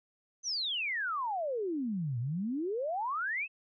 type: exponential two-way sweep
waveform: sine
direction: down then up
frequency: 6272 to 113.6 to 2700 Hz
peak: -31 dBFS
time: 0.43-3.48 s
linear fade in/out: 50 ms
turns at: 2.19 s
effects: none